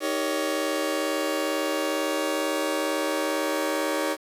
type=chord; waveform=sawtooth; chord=Eb dominant seventh; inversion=none; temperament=just; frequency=311.1 / 388.9 / 466.7 / 560 Hz; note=Eb4 / G4 / Bb4 / Db5; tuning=0 / -14 / +2 / +18 cents; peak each=-25 / -28 / -30 / -24 dBFS; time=0-4.17 s; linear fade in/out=50 ms; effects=resampled to 32000 Hz + 8-bit